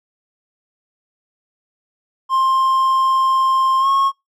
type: tone with pitch glide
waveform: triangle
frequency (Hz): 1056 to 1090.1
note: C6 to C#6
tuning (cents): +16 to -29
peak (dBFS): -11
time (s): 2.29-4.12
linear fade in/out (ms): 50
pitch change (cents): +55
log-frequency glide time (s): 3.8-3.87
effects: noise-tail reverb RT60 0.2 s tail -24 dB re dry